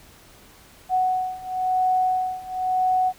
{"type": "beating tone pair", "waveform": "sine", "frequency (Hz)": [741, 741.97], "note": ["F#5", "F#5"], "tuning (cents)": [2, 5], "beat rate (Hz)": 0.97, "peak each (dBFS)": [-24, -22], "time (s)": [0.89, 3.13], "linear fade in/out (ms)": 50, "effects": ["pink hiss -50 dBFS RMS until 3.18 s"]}